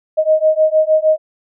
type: beating tone pair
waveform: sine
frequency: 622 / 628.5 Hz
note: D#5 / D#5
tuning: -1 / +17 cents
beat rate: 6.5 Hz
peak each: -13 dBFS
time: 0.17-1.18 s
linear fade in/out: 20 ms
effects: none